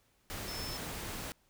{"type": "tone in noise", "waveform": "sine", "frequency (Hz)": 5274, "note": "E8", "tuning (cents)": 0, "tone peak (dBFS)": -42, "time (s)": [0.48, 0.77], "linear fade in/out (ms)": 0, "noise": "pink", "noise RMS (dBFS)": -41, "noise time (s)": [0.3, 1.32], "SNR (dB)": -4, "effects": ["pink hiss -71 dBFS RMS until 1.49 s"]}